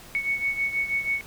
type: beating tone pair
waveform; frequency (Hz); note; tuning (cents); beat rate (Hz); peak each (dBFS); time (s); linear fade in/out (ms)
sine; 2217 / 2223.2; C#7 / C#7; 0 / +4; 6.2; -25 / -30; 0.15-1.21; 0
effects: pink hiss -46 dBFS RMS until 1.26 s